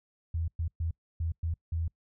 sine tone bursts at uneven times, 82.41 Hz, E2, in tune, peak -28 dBFS, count 6, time 0.34-0.48 / 0.59-0.68 / 0.8-0.91 / 1.2-1.32 / 1.43-1.54 / 1.72-1.88 s, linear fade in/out 5 ms, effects noise-tail reverb RT60 0.1 s tail -25 dB re dry

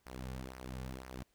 sawtooth tone with flanger, 64.2 Hz, C2, 32 cents flat, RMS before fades -45 dBFS, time 0.06-1.23 s, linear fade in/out 0 ms, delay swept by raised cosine 0.26 to 3.16 ms, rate 2 Hz, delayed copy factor -0.7, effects pink hiss -75 dBFS RMS until 1.34 s

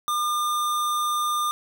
square tone, 1204 Hz, D6, 43 cents sharp, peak -23 dBFS, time 0.08-1.51 s, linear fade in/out 0 ms, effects 10-bit

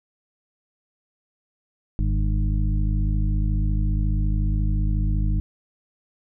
harmonic tone with a mistuned harmonic, 51 Hz, G#1, 31 cents flat, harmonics 1 / 2 / 3 / 4 / 6, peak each -20 / -26 / -30 / -32 / -36 dBFS, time 1.99-5.4 s, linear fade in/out 0 ms, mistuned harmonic 1, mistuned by -120 cents, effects none

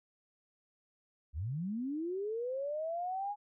sine linear sweep, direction up, 62.4 to 836 Hz, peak -34 dBFS, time 1.33-3.36 s, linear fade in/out 50 ms, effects none

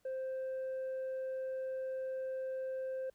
sine tone with tanh clipping, 523.3 Hz, C5, in tune, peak -37 dBFS, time 0.05-3.1 s, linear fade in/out 5 ms, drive 2 dB, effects pink hiss -75 dBFS RMS until 3.14 s

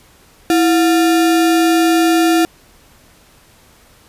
sine tone with sample-and-hold, 329.6 Hz, E4, in tune, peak -9 dBFS, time 0.5-2.45 s, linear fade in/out 0 ms, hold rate 1050 Hz, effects pink hiss -48 dBFS RMS until 4.08 s + resampled to 32000 Hz

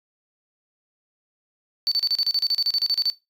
triangle tone bursts, 4526 Hz, C#8, 35 cents sharp, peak -16 dBFS, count 16, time 1.87-3.1 s, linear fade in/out 0 ms, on 45 ms, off 34 ms, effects noise-tail reverb RT60 0.2 s tail -20 dB re dry + tanh soft clip ceiling -15 dBFS

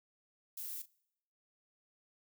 violet noise with echo, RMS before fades -43 dBFS, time 0.57-0.82 s, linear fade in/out 5 ms, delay 39 ms, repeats 1, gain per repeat -14 dB, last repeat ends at 0.859 s, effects noise-tail reverb RT60 0.8 s tail -25 dB re dry

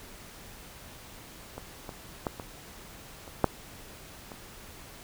clicks, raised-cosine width 1 ms, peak -24 / -24 / -15 / -23 / -30 / -6 / -26 dBFS, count 7, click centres 1.58 / 1.892 / 2.268 / 2.398 / 3.278 / 3.443 / 4.318 s, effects pink hiss -48 dBFS RMS until 5.03 s

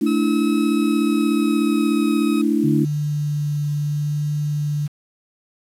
sine chord, A suspended fourth, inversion none, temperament just, 220 / 293.3 / 330 Hz, A3 / D4 / E4, 0 / -2 / +2 cents, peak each -20 / -19 / -21 dBFS, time 0.01-2.85 s, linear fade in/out 10 ms
20% pulse tone with pitch glide, 1287 to 1265.6 Hz, E6 to D#6, -42 to +29 cents, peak -25 dBFS, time 0.06-2.42 s, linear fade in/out 10 ms, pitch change -29 cents, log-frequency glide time 0.58-2.23 s
sine tone with vibrato, 147.5 Hz, D3, 8 cents sharp, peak -19 dBFS, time 2.63-4.88 s, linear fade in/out 20 ms, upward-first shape triangle, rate 0.73 Hz, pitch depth 10 cents each way
effects resampled to 32000 Hz + 7-bit

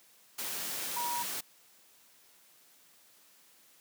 sine tone in noise, 957 Hz, A#5, 45 cents sharp, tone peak -33 dBFS, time 0.96-1.23 s, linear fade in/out 10 ms, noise white, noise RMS -37 dBFS, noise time 0.38-1.41 s, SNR +1 dB, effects white hiss -62 dBFS RMS until 3.8 s + high-pass 150 Hz 12 dB/octave

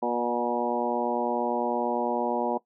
harmonic tone with a mistuned harmonic, 120 Hz, B2, 49 cents flat, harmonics 2 / 3 / 4 / 5 / 6 / 7 / 8, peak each -32 / -32 / -32 / -32 / -32 / -32 / -32 dBFS, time 0.02-2.58 s, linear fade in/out 10 ms, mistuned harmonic 6, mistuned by +21 cents, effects noise-tail reverb RT60 0.1 s tail -18 dB re dry

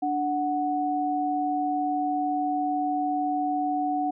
sine tone pair together, 293.7 / 740 Hz, D4 / F#5, 0 / 0 cents, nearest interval octave + major third, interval 1600 cents, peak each -28 / -25 dBFS, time 0.02-4.11 s, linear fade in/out 10 ms, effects none

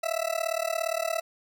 40% pulse tone with amplitude modulation, 659.3 Hz, E5, in tune, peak -22 dBFS, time 0.03-1.21 s, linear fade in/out 10 ms, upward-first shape sine, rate 37.3 Hz, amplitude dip 95%, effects none

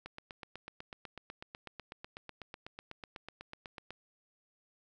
click train, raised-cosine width 0.3 ms, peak -28 dBFS, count 32, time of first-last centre 0.06-3.906 s, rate 8.06 Hz, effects none

